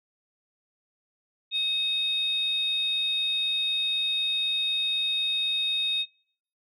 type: tone pair together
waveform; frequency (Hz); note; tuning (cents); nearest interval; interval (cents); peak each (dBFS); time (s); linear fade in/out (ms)
sine; 2554 / 3708; D#7 / A#7; +45 / -10; tritone; 645; -32 / -23; 1.51-6.06; 50
effects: noise-tail reverb RT60 0.6 s tail -26 dB re dry + tanh soft clip ceiling -19 dBFS